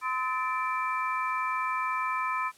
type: tone cluster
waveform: sine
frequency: 1026 / 1280 / 1764 / 2343 Hz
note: C6 / D#6 / A6 / D7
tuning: -34 / +49 / +4 / -5 cents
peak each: -30 / -32 / -38 / -35 dBFS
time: 0.01-2.52 s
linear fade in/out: 50 ms
effects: white hiss -58 dBFS RMS until 2.57 s + low-pass 11000 Hz 12 dB/octave